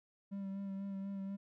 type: tone with vibrato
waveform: triangle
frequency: 196 Hz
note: G3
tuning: in tune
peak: -37 dBFS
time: 0.31-1.37 s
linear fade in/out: 20 ms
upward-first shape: sine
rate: 4.1 Hz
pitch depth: 23 cents each way
effects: none